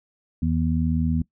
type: harmonic tone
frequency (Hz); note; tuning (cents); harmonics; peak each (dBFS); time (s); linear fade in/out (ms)
80.4; E2; -43; 1 / 2 / 3; -24 / -24 / -24; 0.42-1.22; 5
effects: noise-tail reverb RT60 0.1 s tail -21 dB re dry